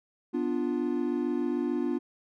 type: chord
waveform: triangle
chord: B diminished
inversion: none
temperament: equal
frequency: 246.9 / 293.7 / 349.2 Hz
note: B3 / D4 / F4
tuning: 0 / 0 / 0 cents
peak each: -29 dBFS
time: 0.33-1.99 s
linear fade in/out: 20 ms
effects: none